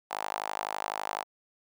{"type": "tone with high-pass filter", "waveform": "sawtooth", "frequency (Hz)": 51.91, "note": "G#1", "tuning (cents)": 0, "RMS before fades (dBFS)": -35, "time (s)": [0.1, 1.24], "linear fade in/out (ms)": 20, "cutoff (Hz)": 820, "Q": 3.6, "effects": []}